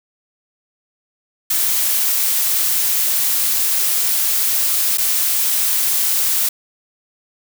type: noise with dropouts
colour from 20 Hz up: blue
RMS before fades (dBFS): -17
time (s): 1.5-6.49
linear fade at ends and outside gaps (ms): 5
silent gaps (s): 4.974-4.981
effects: none